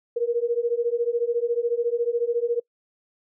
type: beating tone pair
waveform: sine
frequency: 466.2 / 480.2 Hz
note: A#4 / B4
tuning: 0 / -49 cents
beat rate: 14 Hz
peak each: -24 dBFS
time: 0.16-2.6 s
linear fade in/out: 10 ms
effects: noise-tail reverb RT60 0.1 s tail -25 dB re dry